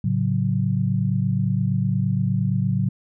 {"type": "chord", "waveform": "sine", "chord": "F# minor", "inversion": "first", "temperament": "equal", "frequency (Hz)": [110, 138.59, 185], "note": ["A2", "C#3", "F#3"], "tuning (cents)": [0, 0, 0], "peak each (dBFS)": -23, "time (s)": [0.04, 2.89], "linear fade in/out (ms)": 5, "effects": []}